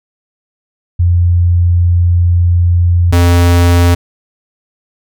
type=tone pair in turn; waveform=sine / square; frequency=87.31 / 86.99 Hz; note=F2 / F2; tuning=0 / -6 cents; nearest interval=unison; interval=6 cents; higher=first; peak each=-6 dBFS; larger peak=neither; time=0.99-3.12 / 3.12-3.95 s; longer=first; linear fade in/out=10 ms; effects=none